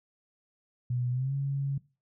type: tone with pitch glide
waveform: sine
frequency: 123.47 to 138.59 Hz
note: B2 to C#3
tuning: 0 to 0 cents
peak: -27 dBFS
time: 0.9-1.78 s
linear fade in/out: 5 ms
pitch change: +200 cents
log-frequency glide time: 1.11-1.34 s
effects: noise-tail reverb RT60 0.3 s tail -20 dB re dry